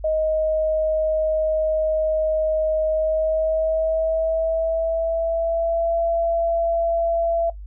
sine tone with pitch glide, 627 to 672 Hz, D#5 to E5, +13 to +33 cents, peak -18 dBFS, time 0.04-7.5 s, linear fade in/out 5 ms, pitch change +120 cents, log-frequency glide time 2.87-5.98 s, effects noise-tail reverb RT60 0.1 s tail -17 dB re dry + added 50 Hz sine -33 dBFS peak until 7.66 s

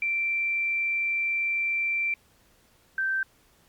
sine tone pair in turn, 2349 / 1558.3 Hz, D7 / G6, 0 / -11 cents, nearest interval perfect fifth, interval 711 cents, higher first, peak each -24 dBFS, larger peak neither, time 0.02-2.14 / 2.98-3.23 s, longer first, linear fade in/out 2 ms, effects pink hiss -62 dBFS RMS until 3.68 s + Opus 48 kbps

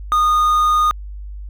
triangle tone with quantisation, 1229 Hz, D#6, 22 cents flat, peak -10 dBFS, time 0.12-0.91 s, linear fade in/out 0 ms, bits 6, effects added 50 Hz sine -28 dBFS peak until 1.49 s

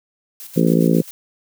blue noise with tremolo, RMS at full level -35 dBFS, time 0.4-1.11 s, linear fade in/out 0 ms, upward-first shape square, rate 7.4 Hz, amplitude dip 55%
harmonic tone, 56.5 Hz, A1, 47 cents sharp, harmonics 3 / 4 / 5 / 6 / 7 / 8 / 9, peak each -16 / -18 / -20 / -22 / -23 / -24 / -25 dBFS, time 0.56-1.02 s, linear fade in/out 10 ms
effects none

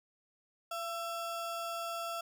square ring-modulated tone, 1007 Hz, B5, 33 cents sharp, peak -34 dBFS, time 0.71-2.21 s, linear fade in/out 5 ms, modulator 328 Hz, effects none

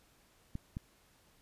clicks, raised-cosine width 5 ms, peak -26 dBFS, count 2, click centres 0.554 / 0.769 s, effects pink hiss -67 dBFS RMS until 1.41 s + resampled to 32000 Hz

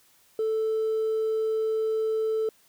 triangle tone with hard clipping, 440 Hz, A4, in tune, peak -23 dBFS, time 0.39-2.49 s, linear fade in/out 2 ms, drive 2 dB, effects white hiss -61 dBFS RMS until 2.68 s

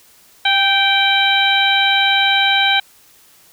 harmonic tone with a mistuned harmonic, 780 Hz, G5, 9 cents flat, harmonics 1 / 2 / 3 / 4 / 5, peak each -18 / -18 / -18 / -18 / -18 dBFS, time 0.45-2.8 s, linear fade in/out 5 ms, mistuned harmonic 1, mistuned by +27 cents, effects white hiss -49 dBFS RMS until 3.52 s

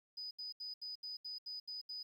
triangle tone bursts, 4978 Hz, D#8, in tune, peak -39 dBFS, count 9, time 0.17-2.03 s, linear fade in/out 10 ms, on 140 ms, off 75 ms, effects tanh soft clip ceiling -41 dBFS + 12-bit

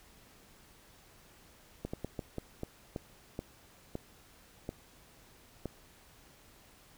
slowing click train, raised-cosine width 2 ms, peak -23 dBFS, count 11, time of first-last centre 1.85-5.657 s, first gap 85 ms, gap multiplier 1.31, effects pink hiss -60 dBFS RMS until 6.97 s

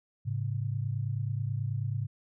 sine tone pair together, 106.8 / 136.08 Hz, G#2 / C#3, +49 / -32 cents, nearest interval major third, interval 419 cents, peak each -31 / -33 dBFS, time 0.25-2.07 s, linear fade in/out 20 ms, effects none

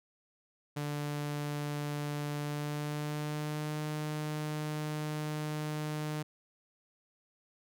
sawtooth tone with pitch glide, 146.83 to 152.01 Hz, D3 to D#3, 0 to -40 cents, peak -30 dBFS, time 0.76-6.23 s, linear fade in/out 10 ms, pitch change +60 cents, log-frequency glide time 2.39-3.8 s, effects none

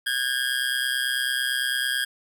25% pulse tone with amplitude modulation, 1629 Hz, G#6, 34 cents flat, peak -16 dBFS, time 0.06-2.05 s, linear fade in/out 10 ms, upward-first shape sine, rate 129 Hz, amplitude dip 75%, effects none

